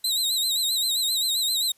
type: tone with vibrato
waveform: sawtooth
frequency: 3909 Hz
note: B7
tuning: 19 cents flat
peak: -19 dBFS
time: 0.04-1.72 s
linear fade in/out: 5 ms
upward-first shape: sine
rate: 7.6 Hz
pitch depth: 96 cents each way
effects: white hiss -62 dBFS RMS until 1.77 s + resampled to 32000 Hz